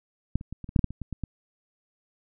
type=clicks; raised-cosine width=5 ms; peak=-11 / -28 / -23 / -25 / -26 / -7 / -8 / -10 / -24 / -22 / -20 / -18 dBFS; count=12; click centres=0.356 / 0.411 / 0.526 / 0.643 / 0.691 / 0.762 / 0.792 / 0.843 / 0.906 / 1.017 / 1.127 / 1.237 s; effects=none